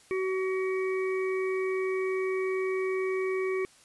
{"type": "harmonic tone", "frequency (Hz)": 377.4, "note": "F#4", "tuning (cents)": 34, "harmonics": [1, 3, 5, 6], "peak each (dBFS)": [-27, -40, -43, -38], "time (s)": [0.11, 3.65], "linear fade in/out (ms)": 0, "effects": ["white hiss -58 dBFS RMS until 3.84 s", "resampled to 24000 Hz"]}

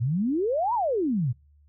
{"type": "exponential two-way sweep", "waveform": "sine", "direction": "up then down", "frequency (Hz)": [110, 1000, 110], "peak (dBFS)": -22, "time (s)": [0, 1.33], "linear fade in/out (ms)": 20, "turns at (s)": 0.74, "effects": ["noise-tail reverb RT60 0.3 s tail -26 dB re dry", "added 73 Hz sine -55 dBFS peak until 1.68 s"]}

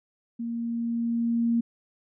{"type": "tone with level ramp", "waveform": "sine", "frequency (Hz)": 233.1, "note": "A#3", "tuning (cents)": 0, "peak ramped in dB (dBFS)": [-29, -20], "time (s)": [0.39, 1.61], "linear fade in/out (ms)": 10, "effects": []}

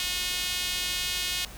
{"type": "tone with high-pass filter", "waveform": "sawtooth", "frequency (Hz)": 361.6, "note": "F#4", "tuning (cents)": -40, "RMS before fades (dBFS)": -30, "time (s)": [0, 1.45], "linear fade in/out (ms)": 0, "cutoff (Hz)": 3100, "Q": 1.7, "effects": ["added 50 Hz sine -45 dBFS peak until 1.57 s", "pink hiss -45 dBFS RMS until 1.57 s"]}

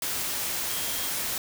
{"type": "tone in noise", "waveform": "sine", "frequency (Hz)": 3239, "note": "G#7", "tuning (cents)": -44, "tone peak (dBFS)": -40, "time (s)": [0.7, 1.09], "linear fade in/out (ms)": 2, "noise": "white", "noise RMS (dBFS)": -30, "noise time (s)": [0.02, 1.38], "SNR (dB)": -13, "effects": []}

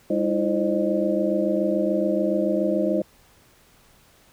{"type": "tone cluster", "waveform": "sine", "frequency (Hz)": [200.3, 314.1, 341.1, 527, 610], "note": ["G3", "D#4", "F4", "C5", "D#5"], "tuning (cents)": [38, 16, -41, 12, -34], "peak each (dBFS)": -26, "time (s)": [0.1, 3.02], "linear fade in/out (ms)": 5, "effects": ["pink hiss -56 dBFS RMS until 4.32 s"]}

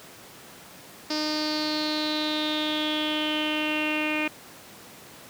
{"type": "tone with low-pass filter sweep", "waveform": "sawtooth", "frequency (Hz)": 305.6, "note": "D#4", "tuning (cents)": -31, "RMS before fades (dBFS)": -27, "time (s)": [1.1, 4.28], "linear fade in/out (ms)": 5, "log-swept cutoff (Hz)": [5000, 2500], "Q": 8.5, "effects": ["pink hiss -46 dBFS RMS until 5.29 s", "high-pass 150 Hz 12 dB/octave"]}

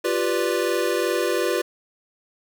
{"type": "chord", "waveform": "square", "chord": "G dominant seventh", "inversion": "third", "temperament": "equal", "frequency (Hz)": [349.2, 392, 493.9, 587.3], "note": ["F4", "G4", "B4", "D5"], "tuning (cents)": [0, 0, 0, 0], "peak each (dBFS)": [-26, -27, -26, -29], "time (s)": [0.04, 1.62], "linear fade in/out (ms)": 10, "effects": []}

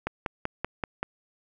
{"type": "click train", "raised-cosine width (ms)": 0.5, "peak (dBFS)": -13, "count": 6, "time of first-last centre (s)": [0.07, 1.03], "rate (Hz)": 5.21, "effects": []}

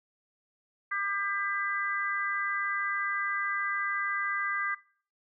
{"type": "harmonic tone", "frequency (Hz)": 399.3, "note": "G4", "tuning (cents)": 32, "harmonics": [3, 4, 5], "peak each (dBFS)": [-33, -33, -33], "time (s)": [0.91, 4.75], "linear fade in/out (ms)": 10, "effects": ["noise-tail reverb RT60 0.5 s tail -22 dB re dry"]}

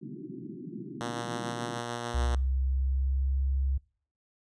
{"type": "band-pass noise", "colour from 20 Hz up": "white", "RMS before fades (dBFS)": -41, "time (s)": [0.01, 1.8], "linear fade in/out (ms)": 20, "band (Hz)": [130, 370], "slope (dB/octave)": 96}
{"type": "tone with tremolo", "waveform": "5% pulse", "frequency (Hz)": 119, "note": "A#2", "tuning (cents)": 36, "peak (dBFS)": -21, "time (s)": [1.01, 2.35], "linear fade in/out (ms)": 0, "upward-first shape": "sine", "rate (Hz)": 6.8, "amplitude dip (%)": 25}
{"type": "tone with pitch glide", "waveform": "sine", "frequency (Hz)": [65.41, 67.17], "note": ["C2", "C2"], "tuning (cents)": [0, 46], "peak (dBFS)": -25, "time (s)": [2.14, 3.78], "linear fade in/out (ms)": 10, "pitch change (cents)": 46, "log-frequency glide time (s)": [2.46, 3.42]}
{"effects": ["noise-tail reverb RT60 0.5 s tail -24 dB re dry", "resampled to 22050 Hz"]}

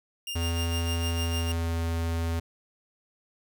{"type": "tone with tremolo", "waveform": "sawtooth", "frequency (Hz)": 2806, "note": "F7", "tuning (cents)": 8, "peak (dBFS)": -28, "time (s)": [0.27, 1.52], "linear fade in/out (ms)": 2, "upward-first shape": "sine", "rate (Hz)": 6.6, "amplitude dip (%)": 65}
{"type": "tone with pitch glide", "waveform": "square", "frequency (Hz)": [84, 83.13], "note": ["E2", "E2"], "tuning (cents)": [33, 15], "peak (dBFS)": -27, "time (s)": [0.35, 2.4], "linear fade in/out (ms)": 10, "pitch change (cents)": -18, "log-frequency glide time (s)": [1.04, 1.79]}
{"effects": []}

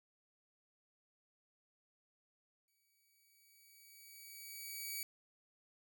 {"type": "tone with exponential growth", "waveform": "5% pulse", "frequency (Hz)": 2279, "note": "C#7", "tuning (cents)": 47, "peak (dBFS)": -30, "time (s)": [2.68, 5.03], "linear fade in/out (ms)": 1, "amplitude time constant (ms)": 510, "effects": []}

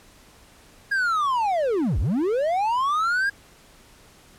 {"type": "linear two-way sweep", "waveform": "triangle", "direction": "down then up", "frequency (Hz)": [1647, 43.76, 1647], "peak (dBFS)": -18, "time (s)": [0.91, 3.3], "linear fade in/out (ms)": 10, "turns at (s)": 1.99, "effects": ["pink hiss -52 dBFS RMS until 4.38 s", "low-pass 12000 Hz 12 dB/octave"]}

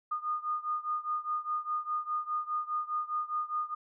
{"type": "beating tone pair", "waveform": "sine", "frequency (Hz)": [1223, 1227.9], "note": ["D#6", "D#6"], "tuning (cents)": [-30, -23], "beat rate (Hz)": 4.9, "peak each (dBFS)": [-33, -35], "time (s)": [0.11, 3.75], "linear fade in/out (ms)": 10, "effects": []}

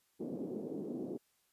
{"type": "band-pass noise", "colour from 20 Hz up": "pink", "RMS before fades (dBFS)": -41, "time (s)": [0.19, 1.18], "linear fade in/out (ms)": 20, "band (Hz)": [220, 420], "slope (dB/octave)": 24, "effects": ["white hiss -75 dBFS RMS until 1.52 s", "resampled to 32000 Hz"]}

